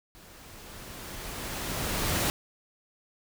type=noise with level ramp; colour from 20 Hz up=pink; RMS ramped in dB=-52 to -26 dBFS; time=0.15-2.3 s; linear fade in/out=0 ms; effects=none